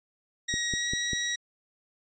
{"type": "tone with pitch glide", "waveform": "15% pulse", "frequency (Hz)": [1895, 1912.6], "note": ["A#6", "A#6"], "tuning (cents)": [28, 44], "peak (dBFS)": -21, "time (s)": [0.48, 1.36], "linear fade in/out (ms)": 10, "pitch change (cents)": 16, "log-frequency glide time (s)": [0.69, 0.91]}
{"type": "click train", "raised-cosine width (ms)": 3, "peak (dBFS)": -21, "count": 4, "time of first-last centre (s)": [0.54, 1.133], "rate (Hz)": 5.06}
{"effects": ["resampled to 16000 Hz"]}